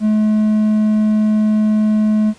triangle tone, 214.1 Hz, A3, 47 cents flat, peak -9 dBFS, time 0-2.34 s, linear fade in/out 50 ms, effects pink hiss -46 dBFS RMS until 2.38 s + resampled to 22050 Hz

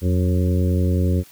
harmonic tone with a mistuned harmonic, 90.7 Hz, F#2, 34 cents flat, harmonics 1 / 2 / 3 / 4 / 5 / 6, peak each -17 / -23 / -27 / -29 / -31 / -33 dBFS, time 0.01-1.24 s, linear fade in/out 50 ms, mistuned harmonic 1, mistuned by -100 cents, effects white hiss -48 dBFS RMS until 1.31 s

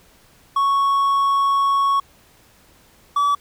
triangle tone pair in turn, 1108.7 / 1147.1 Hz, C#6 / D6, 0 / -41 cents, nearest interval minor second, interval 59 cents, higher second, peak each -13 dBFS, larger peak neither, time 0.56-2 / 3.16-3.35 s, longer first, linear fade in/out 5 ms, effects pink hiss -53 dBFS RMS until 3.4 s

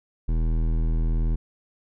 sine tone with hard clipping, 40.45 Hz, E1, 32 cents flat, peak -22 dBFS, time 0.28-1.36 s, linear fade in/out 10 ms, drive 14 dB, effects none

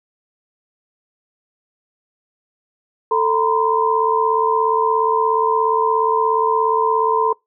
sine tone cluster, 443.3 / 945 / 1022 Hz, A4 / A#5 / C6, +13 / +23 / -41 cents, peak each -18 dBFS, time 3.11-7.33 s, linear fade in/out 5 ms, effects noise-tail reverb RT60 0.2 s tail -26 dB re dry

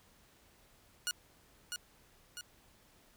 10% pulse tone with echo, 1441 Hz, F#6, 46 cents flat, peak -24 dBFS, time 1.07-1.11 s, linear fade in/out 0 ms, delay 650 ms, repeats 2, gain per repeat -5 dB, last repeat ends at 2.41 s, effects pink hiss -65 dBFS RMS until 3.16 s

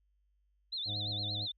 sine tone with vibrato, 3839 Hz, B7, 50 cents flat, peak -35 dBFS, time 0.72-1.52 s, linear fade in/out 10 ms, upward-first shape sine, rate 8.7 Hz, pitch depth 170 cents each way
harmonic tone, 103.6 Hz, G#2, 4 cents flat, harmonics 1 / 2 / 3 / 5 / 6 / 7, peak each -39 / -52 / -50 / -54 / -56 / -53 dBFS, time 0.85-1.48 s, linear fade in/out 50 ms
effects added 50 Hz sine -70 dBFS peak until 1.57 s

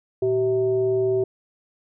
sine tone with frequency modulation, 382.7 Hz, G4, 42 cents flat, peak -18 dBFS, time 0.22-1.24 s, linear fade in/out 5 ms, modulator 267 Hz, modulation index 0.46, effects none

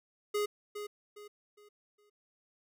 square tone with echo, 415.3 Hz, G#4, in tune, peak -30 dBFS, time 0.34-0.46 s, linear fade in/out 10 ms, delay 410 ms, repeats 4, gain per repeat -9 dB, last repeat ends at 2.1 s, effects none

